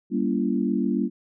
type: chord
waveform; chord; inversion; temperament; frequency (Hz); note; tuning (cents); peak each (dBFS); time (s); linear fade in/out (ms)
sine; G diminished seventh; none; just; 196 / 235.2 / 282.2 / 338.7; G3 / Bb3 / Db4 / Fb4; 0 / +16 / +31 / +47; -26 / -25 / -27 / -29; 0.1-1.1; 50
effects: none